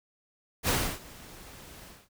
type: noise with ADSR envelope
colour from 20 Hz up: pink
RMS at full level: -25 dBFS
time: 0.63-2.09 s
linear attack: 57 ms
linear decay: 300 ms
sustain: -23 dB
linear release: 220 ms
effects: none